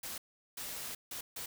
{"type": "noise bursts at uneven times", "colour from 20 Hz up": "white", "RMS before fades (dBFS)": -42, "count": 4, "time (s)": [[0.03, 0.18], [0.57, 0.95], [1.11, 1.21], [1.36, 1.46]], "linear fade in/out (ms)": 5, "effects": []}